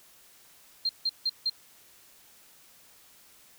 sine tone bursts, 4186 Hz, C8, in tune, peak -24 dBFS, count 4, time 0.85-1.498 s, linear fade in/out 5 ms, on 42 ms, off 160 ms, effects white hiss -57 dBFS RMS until 3.58 s

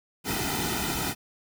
pink noise with comb filter, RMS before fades -29 dBFS, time 0.24-1.15 s, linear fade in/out 50 ms, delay 1.8 ms, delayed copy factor -0.9, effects none

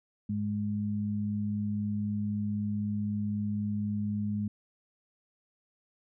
sine tone pair together, 103.9 / 207.8 Hz, G#2 / G#3, +1 / +1 cents, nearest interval octave, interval 1200 cents, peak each -34 / -30 dBFS, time 0.29-4.48 s, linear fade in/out 5 ms, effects none

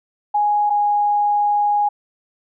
sine tone pair in turn, 830.6 / 826.1 Hz, G#5 / G#5, 0 / -9 cents, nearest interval unison, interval 9 cents, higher first, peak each -14 dBFS, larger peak neither, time 0.34-0.7 / 0.7-1.89 s, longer second, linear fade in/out 10 ms, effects none

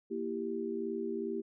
sine chord, E diminished, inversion second, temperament equal, 233.1 / 329.6 / 392 Hz, Bb3 / E4 / G4, 0 / 0 / 0 cents, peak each -39 / -39 / -36 dBFS, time 0.1-1.42 s, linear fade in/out 20 ms, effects none

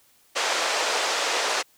pink band-pass noise, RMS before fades -25 dBFS, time 0.35-1.63 s, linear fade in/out 20 ms, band 480 to 7200 Hz, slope 24 dB/octave, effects white hiss -60 dBFS RMS until 1.77 s

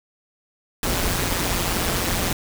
pink noise with amplitude modulation, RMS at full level -20 dBFS, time 0.83-2.33 s, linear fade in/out 2 ms, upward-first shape sine, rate 178 Hz, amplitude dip 65%, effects none

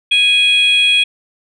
sine tone pair together, 2489 / 3313 Hz, D#7 / G#7, 0 / -5 cents, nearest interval perfect fourth, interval 495 cents, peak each -10 dBFS, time 0.11-1.04 s, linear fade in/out 10 ms, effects tanh soft clip ceiling -5 dBFS

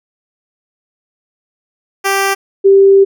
10% pulse / sine tone pair in turn, 392 / 392 Hz, G4 / G4, 0 / 0 cents, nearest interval unison, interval 0 cents, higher neither, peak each -3 dBFS, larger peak neither, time 2.04-2.35 / 2.64-3.05 s, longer second, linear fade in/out 20 ms, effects none

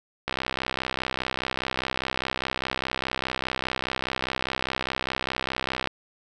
click train, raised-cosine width 0.3 ms, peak -10 dBFS, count 364, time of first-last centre 0.28-5.873 s, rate 64.9 Hz, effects none

